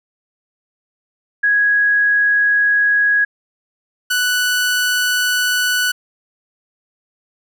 sine / sawtooth tone pair in turn, 1661.2 / 1483.9 Hz, G#6 / F#6, 0 / +5 cents, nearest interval major second, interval 195 cents, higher first, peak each -11 dBFS, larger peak neither, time 1.43-3.25 / 4.1-5.92 s, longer neither, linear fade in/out 10 ms, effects none

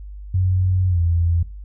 sine tone with pitch glide, 92.5 to 84.82 Hz, F#2 to E2, 0 to +50 cents, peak -15 dBFS, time 0.34-1.43 s, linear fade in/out 5 ms, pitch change -150 cents, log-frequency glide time 0.88-1 s, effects noise-tail reverb RT60 0.3 s tail -19 dB re dry + added 50 Hz sine -32 dBFS peak until 1.64 s

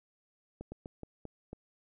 slowing click train, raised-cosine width 2 ms, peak -29 dBFS, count 6, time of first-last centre 0.61-1.531 s, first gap 110 ms, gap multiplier 1.26, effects none

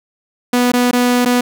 sawtooth tone with dropouts, 245.8 Hz, B3, 8 cents flat, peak -7 dBFS, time 0.53-1.41 s, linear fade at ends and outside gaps 5 ms, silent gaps 0.719-0.735 / 0.912-0.93 / 1.25-1.257 s, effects none

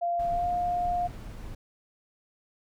sine tone with pitch glide, 692 to 707.4 Hz, F5 to F5, -16 to +22 cents, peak -25 dBFS, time 0.01-1.08 s, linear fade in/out 20 ms, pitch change +38 cents, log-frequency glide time 0.3-0.46 s
brown noise, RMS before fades -39 dBFS, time 0.19-1.55 s, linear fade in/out 5 ms
effects none

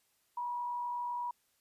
sine tone with frequency modulation, 968 Hz, B5, 35 cents flat, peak -34 dBFS, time 0.37-1.31 s, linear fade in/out 5 ms, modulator 47.8 Hz, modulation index 0.33, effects white hiss -74 dBFS RMS until 1.6 s + resampled to 32000 Hz

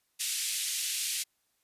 white band-pass noise, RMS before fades -33 dBFS, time 0.19-1.24 s, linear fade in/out 20 ms, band 2300 to 11000 Hz, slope 24 dB/octave, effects white hiss -75 dBFS RMS until 1.63 s + resampled to 32000 Hz

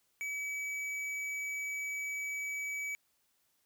sine tone with tanh clipping, 2284 Hz, D7, 49 cents flat, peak -37 dBFS, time 0.21-2.95 s, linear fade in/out 0 ms, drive 12 dB, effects white hiss -75 dBFS RMS until 3.65 s

